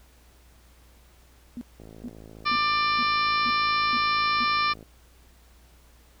sine tone bursts, 241 Hz, B3, 42 cents flat, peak -32 dBFS, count 7, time 1.57-4.444 s, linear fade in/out 0 ms, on 42 ms, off 430 ms
click train, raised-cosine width 2 ms, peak -32 dBFS, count 166, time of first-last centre 1.8-4.828 s, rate 54.5 Hz
harmonic tone, 593 Hz, D5, 17 cents sharp, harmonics 2 / 3 / 4 / 5 / 6 / 7 / 8 / 9, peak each -23 / -33 / -28 / -39 / -36 / -34 / -39 / -35 dBFS, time 2.45-4.74 s, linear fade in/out 20 ms
effects added 60 Hz sine -54 dBFS peak until 6.2 s + pink hiss -59 dBFS RMS until 6.2 s

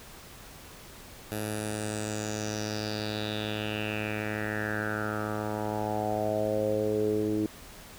10% pulse tone with low-pass filter sweep, 106.6 Hz, G#2, 46 cents sharp, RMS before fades -31 dBFS, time 1.32-7.46 s, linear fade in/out 0 ms, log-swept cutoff 12000 to 340 Hz, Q 5.1, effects pink hiss -48 dBFS RMS until 7.98 s

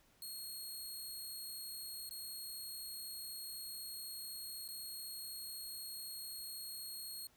15% pulse tone with dropouts, 4284 Hz, C8, 40 cents sharp, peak -38 dBFS, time 0.22-7.27 s, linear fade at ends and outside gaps 2 ms, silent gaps 2.093-2.109 / 4.679-4.686 s, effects pink hiss -70 dBFS RMS until 7.36 s

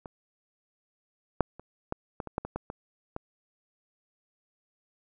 clicks, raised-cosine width 1 ms, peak -26 / -7 / -30 / -16 / -19 / -24 / -14 / -21 / -18 / -22 / -20 dBFS, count 11, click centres 0.058 / 1.407 / 1.596 / 1.924 / 2.202 / 2.273 / 2.381 / 2.45 / 2.56 / 2.701 / 3.164 s, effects none

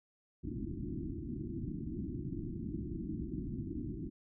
white low-pass noise, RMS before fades -40 dBFS, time 0.43-4.1 s, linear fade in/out 20 ms, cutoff 350 Hz, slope 96 dB/octave, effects none

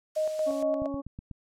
blue noise, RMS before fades -42 dBFS, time 0.15-0.63 s, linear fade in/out 5 ms
sine tone with tremolo, 622.3 Hz, D#5, in tune, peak -24 dBFS, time 0.16-0.87 s, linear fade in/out 10 ms, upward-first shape square, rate 4.3 Hz, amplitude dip 50%
harmonic tone, 278.4 Hz, C#4, 8 cents sharp, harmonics 1 / 2 / 3 / 4, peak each -32 / -37 / -47 / -44 dBFS, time 0.46-1.02 s, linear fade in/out 20 ms
click train, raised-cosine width 5 ms, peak -27 dBFS, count 5, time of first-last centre 0.82-1.313 s, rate 8.12 Hz
effects low-pass 7000 Hz 12 dB/octave

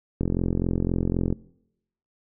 click train, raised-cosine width 3 ms, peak -11 dBFS, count 50, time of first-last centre 0.21-1.326 s, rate 43.9 Hz, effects noise-tail reverb RT60 0.8 s tail -23 dB re dry

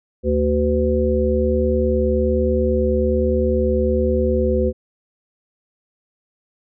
harmonic tone with a mistuned harmonic, 75.1 Hz, D2, 39 cents sharp, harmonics 1 / 3 / 5 / 7, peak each -20 / -22 / -21 / -20 dBFS, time 0.23-4.73 s, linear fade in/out 50 ms, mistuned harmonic 7, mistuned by -70 cents, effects none

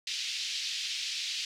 white band-pass noise, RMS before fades -35 dBFS, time 0.07-1.45 s, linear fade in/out 2 ms, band 2600 to 5100 Hz, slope 24 dB/octave, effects none

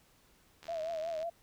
click train, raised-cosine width 0.2 ms, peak -33 dBFS, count 48, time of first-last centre 0.63-1.229 s, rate 78.5 Hz
sine tone with vibrato, 651 Hz, E5, 22 cents flat, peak -34 dBFS, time 0.68-1.3 s, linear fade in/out 10 ms, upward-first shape triangle, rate 5.5 Hz, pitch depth 96 cents each way
effects pink hiss -66 dBFS RMS until 1.42 s

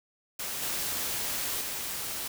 white noise with level steps, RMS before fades -35 / -32 / -35 dBFS, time 0.39-2.28 s, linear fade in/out 5 ms, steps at 0.62 / 1.61 s, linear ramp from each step 5 ms, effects none

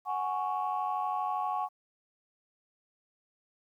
sine chord, F# suspended second, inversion none, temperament just, 740 / 832.5 / 1110 Hz, F#5 / G#5 / C#6, 0 / +4 / +2 cents, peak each -33 dBFS, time 0.05-1.69 s, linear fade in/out 50 ms, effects tanh soft clip ceiling -22 dBFS + 11-bit

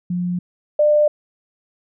sine tone pair in turn, 177.7 / 597.7 Hz, F3 / D5, +30 / +30 cents, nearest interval octave + major sixth, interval 2100 cents, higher second, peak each -19 / -11 dBFS, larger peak second, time 0.1-0.39 / 0.79-1.08 s, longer neither, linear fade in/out 5 ms, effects none

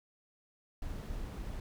brown noise, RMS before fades -40 dBFS, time 0.82-1.6 s, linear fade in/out 2 ms, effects none

